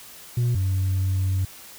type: tone pair in turn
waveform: sine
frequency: 120.9 / 94.41 Hz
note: B2 / F#2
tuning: -36 / +35 cents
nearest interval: major third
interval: 429 cents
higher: first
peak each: -16 / -18 dBFS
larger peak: first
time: 0.37-0.55 / 0.55-1.45 s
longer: second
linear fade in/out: 5 ms
effects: tanh soft clip ceiling -18 dBFS + white hiss -44 dBFS RMS until 1.78 s